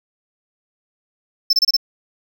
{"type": "tone bursts", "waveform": "triangle", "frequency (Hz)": 5290, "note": "E8", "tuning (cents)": 5, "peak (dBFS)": -10, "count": 5, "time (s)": [1.5, 1.767], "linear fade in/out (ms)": 5, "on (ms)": 31, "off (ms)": 28, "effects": []}